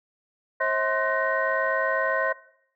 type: tone cluster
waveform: sine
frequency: 534 / 642 / 1047 / 1514 / 1871 Hz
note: C5 / E5 / C6 / F#6 / A#6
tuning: +35 / -46 / +1 / +39 / +6 cents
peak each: -28 dBFS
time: 0.6-2.33 s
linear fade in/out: 10 ms
effects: noise-tail reverb RT60 0.7 s tail -19 dB re dry + tanh soft clip ceiling -10 dBFS